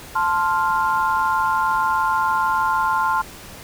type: chord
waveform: sine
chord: F major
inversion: first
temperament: equal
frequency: 880 / 1046.5 / 1396.9 Hz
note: A5 / C6 / F6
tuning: 0 / 0 / 0 cents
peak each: -21 / -20 / -23 dBFS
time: 0.15-3.22 s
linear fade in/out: 10 ms
effects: pink hiss -39 dBFS RMS until 3.63 s